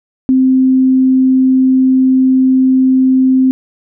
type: tone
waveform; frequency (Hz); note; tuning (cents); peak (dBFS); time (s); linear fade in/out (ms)
sine; 260.5; C4; -7; -6; 0.29-3.51; 0
effects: none